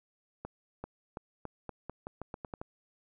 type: accelerating click train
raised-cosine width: 1 ms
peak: -25 dBFS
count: 12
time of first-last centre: 0.45-2.615 s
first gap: 390 ms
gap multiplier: 0.85
effects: none